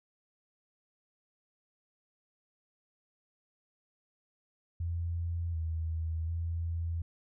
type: tone with pitch steps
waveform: sine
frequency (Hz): 84.9 / 81 / 83.7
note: F2 / E2 / E2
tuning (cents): -48 / -30 / +27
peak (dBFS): -31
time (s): 4.8-7.02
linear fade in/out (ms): 5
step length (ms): 740
effects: none